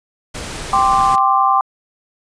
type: noise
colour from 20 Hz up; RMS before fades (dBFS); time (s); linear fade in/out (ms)
pink; -27; 0.34-1.16; 10
type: chord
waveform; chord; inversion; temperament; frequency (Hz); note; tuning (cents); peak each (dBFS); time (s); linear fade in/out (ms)
sine; G suspended fourth; none; just; 784 / 1045.3 / 1176; G5 / C6 / D6; 0 / -2 / +2; -15; 0.73-1.61; 2
type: clicks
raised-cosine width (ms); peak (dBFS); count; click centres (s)
0.3; -18; 2; 1.031 / 1.181
effects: resampled to 22050 Hz